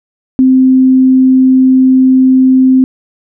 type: tone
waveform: sine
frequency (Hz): 260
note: C4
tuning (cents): -11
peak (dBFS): -3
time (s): 0.39-2.84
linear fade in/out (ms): 0
effects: none